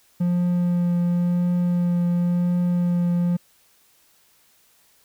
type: tone with vibrato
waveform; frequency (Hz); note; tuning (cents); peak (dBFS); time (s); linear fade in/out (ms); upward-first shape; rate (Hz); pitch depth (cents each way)
triangle; 175.5; F3; +9; -16; 0.2-3.37; 10; triangle; 0.94; 13
effects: white hiss -59 dBFS RMS until 5.04 s